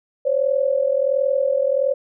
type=tone pair together; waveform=sine; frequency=525 / 566.4 Hz; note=C5 / C#5; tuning=+6 / +37 cents; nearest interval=minor second; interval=131 cents; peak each=-19 dBFS; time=0.25-1.94 s; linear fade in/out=10 ms; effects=none